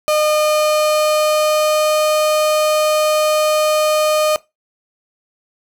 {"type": "tone with pitch glide", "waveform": "35% pulse", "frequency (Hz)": [609, 613.2], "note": ["D#5", "D#5"], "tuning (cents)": [-37, -25], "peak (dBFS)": -11, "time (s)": [0.08, 4.36], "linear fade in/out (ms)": 0, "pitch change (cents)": 12, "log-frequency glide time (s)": [0.37, 1.99], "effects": ["noise-tail reverb RT60 0.2 s tail -19 dB re dry"]}